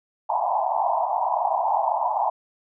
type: band-pass noise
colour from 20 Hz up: white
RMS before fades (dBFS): -23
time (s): 0.29-2.3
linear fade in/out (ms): 10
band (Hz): 650 to 990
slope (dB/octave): 96
effects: none